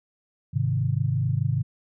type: chord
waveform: sine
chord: Ab major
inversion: none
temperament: equal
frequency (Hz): 103.83 / 130.81 / 155.56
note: Ab2 / C3 / Eb3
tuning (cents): 0 / 0 / 0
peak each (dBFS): -26 / -24 / -28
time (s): 0.53-1.63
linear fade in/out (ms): 20
effects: none